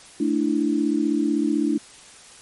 sine chord, A suspended fourth, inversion none, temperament equal, 220 / 293.7 / 329.6 Hz, A3 / D4 / E4, 0 / 0 / 0 cents, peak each -25 / -21 / -24 dBFS, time 0.2-1.78 s, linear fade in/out 5 ms, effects white hiss -46 dBFS RMS until 2.41 s + MP3 48 kbps

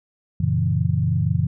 sine chord, F# dominant seventh, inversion none, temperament equal, 92.5 / 116.54 / 138.59 / 164.81 Hz, F#2 / A#2 / C#3 / E3, 0 / 0 / 0 / 0 cents, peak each -23 dBFS, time 0.4-1.47 s, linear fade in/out 5 ms, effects none

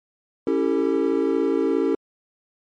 triangle chord, A dominant seventh, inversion first, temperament equal with one note detuned, 277.2 / 329.6 / 392 / 449 Hz, C#4 / E4 / G4 / A4, 0 / 0 / 0 / +35 cents, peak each -22 dBFS, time 0.47-1.95 s, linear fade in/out 2 ms, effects MP3 48 kbps

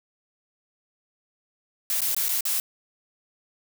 blue noise with dropouts, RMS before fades -25 dBFS, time 1.9-2.6 s, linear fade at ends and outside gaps 1 ms, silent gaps 2.006-2.017 / 2.147-2.165 / 2.284-2.29 / 2.408-2.453 s, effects none

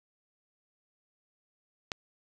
click, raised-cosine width 0.2 ms, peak -15 dBFS, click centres 1.918 s, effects none

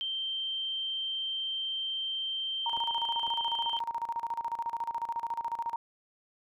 sine tone, 3136 Hz, G7, in tune, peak -31 dBFS, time 0.01-3.79 s, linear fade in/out 0 ms
sine tone with tremolo, 930 Hz, A#5, 4 cents flat, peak -29 dBFS, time 2.66-5.76 s, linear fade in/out 2 ms, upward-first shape square, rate 14 Hz, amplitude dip 80%
clicks, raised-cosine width 1 ms, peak -32 / -34 / -42 dBFS, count 3, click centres 2.775 / 3.278 / 3.644 s
effects none

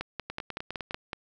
two click trains, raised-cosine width 0.3 ms, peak -19 / -17 dBFS, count 7 / 7, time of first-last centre 0.3-0.909 / 0.01-1.131 s, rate 9.85 / 5.35 Hz, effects none

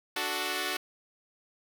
5% pulse chord, D major, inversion none, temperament equal, 293.7 / 370 / 440 Hz, D4 / F#4 / A4, 0 / 0 / 0 cents, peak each -25 / -21 / -25 dBFS, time 0.16-0.77 s, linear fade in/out 5 ms, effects none

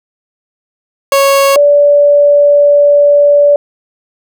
30% pulse / sine tone pair in turn, 552 / 578.6 Hz, C#5 / D5, -7 / -26 cents, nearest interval minor second, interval 81 cents, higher second, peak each -3 dBFS, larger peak neither, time 1.12-1.56 / 1.56-3.56 s, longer second, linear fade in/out 2 ms, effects none

